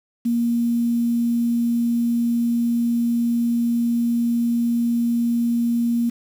sine tone with quantisation, 235.5 Hz, A#3, 18 cents sharp, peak -17 dBFS, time 0.25-6.1 s, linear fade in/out 10 ms, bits 7, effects none

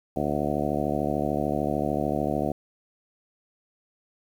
harmonic tone, 73.42 Hz, D2, in tune, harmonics 1 / 2 / 3 / 4 / 5 / 6 / 7 / 8 / 9 / 10, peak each -37 / -33 / -31 / -31 / -33 / -37 / -34 / -33 / -32 / -33 dBFS, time 0.16-2.52 s, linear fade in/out 5 ms, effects 9-bit

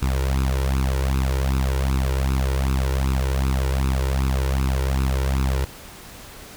sawtooth tone with flanger, 66.3 Hz, C2, 23 cents sharp, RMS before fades -21 dBFS, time 0.02-5.65 s, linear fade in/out 5 ms, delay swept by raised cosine 0.77 to 2.17 ms, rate 2.6 Hz, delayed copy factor +0.95, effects pink hiss -41 dBFS RMS until 6.56 s

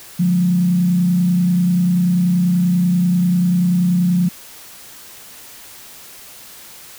sine tone with frequency modulation, 178.1 Hz, F3, 34 cents sharp, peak -12 dBFS, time 0.19-4.29 s, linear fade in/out 10 ms, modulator 30.3 Hz, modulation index 0.43, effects white hiss -39 dBFS RMS until 6.98 s

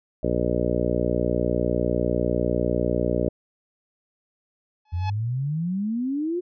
harmonic tone, 60 Hz, B1, 49 cents flat, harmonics 1 / 2 / 3 / 4 / 5 / 6 / 7 / 8 / 9 / 10, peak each -30 / -30 / -30 / -30 / -30 / -30 / -30 / -30 / -30 / -30 dBFS, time 0.23-3.29 s, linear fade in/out 5 ms
45% pulse tone with exponential growth, 854 Hz, G#5, 48 cents sharp, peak -26 dBFS, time 4.85-5.1 s, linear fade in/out 5 ms, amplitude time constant 54 ms
sine exponential sweep, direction up, 83.2 to 365.6 Hz, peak -23 dBFS, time 4.92-6.41 s, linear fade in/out 20 ms
effects resampled to 11025 Hz

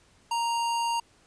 square tone, 932.3 Hz, A#5, in tune, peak -26 dBFS, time 0.31-1 s, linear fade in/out 5 ms, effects pink hiss -61 dBFS RMS until 1.26 s + resampled to 22050 Hz

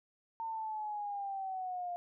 sine linear sweep, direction down, 910 to 698.5 Hz, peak -36 dBFS, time 0.4-1.96 s, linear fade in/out 0 ms, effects none

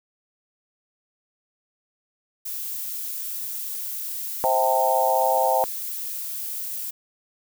violet noise, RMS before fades -31 dBFS, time 2.45-6.91 s, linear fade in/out 10 ms
sine chord, A minor seventh, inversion first, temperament equal with one note detuned, 523.3 / 659.3 / 784 / 899 Hz, C5 / E5 / G5 / A5, 0 / 0 / 0 / +37 cents, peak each -24 / -24 / -23 / -23 dBFS, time 4.44-5.64 s, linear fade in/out 0 ms
effects none

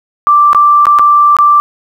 sine tone with dropouts, 1174.7 Hz, D6, in tune, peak -3 dBFS, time 0.27-1.6 s, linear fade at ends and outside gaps 0 ms, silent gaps 0.531-0.548 / 0.855-0.868 / 0.987-0.994 / 1.367-1.387 s, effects 7-bit

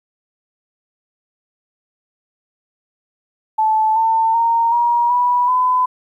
sine tone with pitch steps, 872 / 897.6 / 923.9 / 950.9 / 978.8 / 1007.5 Hz, A5 / A5 / A#5 / A#5 / B5 / B5, -16 / +34 / -16 / +34 / -16 / +34 cents, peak -12 dBFS, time 3.58-5.86 s, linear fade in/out 10 ms, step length 380 ms, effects 9-bit

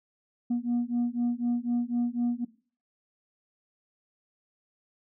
sine beating tone pair, 238.2 / 242.2 Hz, A#3 / B3, +38 / -34 cents, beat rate 4 Hz, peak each -27 dBFS, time 0.5-2.45 s, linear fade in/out 10 ms, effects noise-tail reverb RT60 0.4 s tail -18 dB re dry + tanh soft clip ceiling -22 dBFS

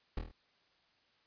brown noise with echo, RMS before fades -34 dBFS, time 0.17-0.19 s, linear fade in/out 5 ms, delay 25 ms, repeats 5, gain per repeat -4 dB, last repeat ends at 0.315 s, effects white hiss -71 dBFS RMS until 1.26 s + resampled to 11025 Hz

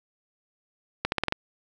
accelerating click train, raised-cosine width 0.3 ms, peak -8 dBFS, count 6, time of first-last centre 1.05-1.324 s, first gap 71 ms, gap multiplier 0.87, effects none

